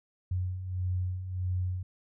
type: beating tone pair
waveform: sine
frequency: 90.1 / 91.7 Hz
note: F#2 / F#2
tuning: -45 / -15 cents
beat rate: 1.6 Hz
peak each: -37 / -30 dBFS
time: 0.31-1.83 s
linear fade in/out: 5 ms
effects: none